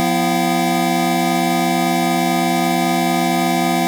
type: tone cluster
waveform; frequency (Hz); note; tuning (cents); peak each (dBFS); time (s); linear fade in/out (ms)
square; 176.1 / 247.3 / 334.4 / 698 / 767; F3 / B3 / E4 / F5 / G5; +15 / +3 / +25 / -1 / -38; -22; 0-3.87; 0
effects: none